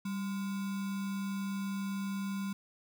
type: tone with sample-and-hold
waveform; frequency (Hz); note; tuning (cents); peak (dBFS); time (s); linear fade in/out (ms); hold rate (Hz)
sine; 196; G3; 0; -33; 0.05-2.53; 5; 1225
effects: none